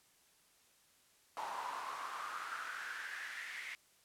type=noise with high-pass filter sweep; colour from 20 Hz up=brown; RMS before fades=-44 dBFS; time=1.37-3.75 s; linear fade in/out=0 ms; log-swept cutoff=880 to 2100 Hz; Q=5.5; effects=white hiss -69 dBFS RMS until 4.04 s + low-pass 12000 Hz 12 dB/octave